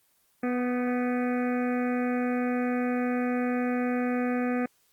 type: harmonic tone with a mistuned harmonic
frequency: 246.9 Hz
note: B3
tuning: in tune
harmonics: 1 / 2 / 3 / 5 / 6 / 7 / 8 / 9 / 10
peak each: -26 / -32 / -36 / -40 / -42 / -43 / -44 / -45 / -46 dBFS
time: 0.43-4.66 s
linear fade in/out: 5 ms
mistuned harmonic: 6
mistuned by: +48 cents
effects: white hiss -67 dBFS RMS until 4.92 s + Opus 24 kbps